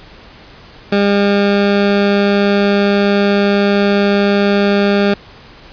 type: tone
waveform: 20% pulse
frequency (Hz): 201.5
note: G3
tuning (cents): +48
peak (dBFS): -5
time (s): 0.92-5.14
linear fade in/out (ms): 5
effects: pink hiss -39 dBFS RMS until 5.72 s + resampled to 11025 Hz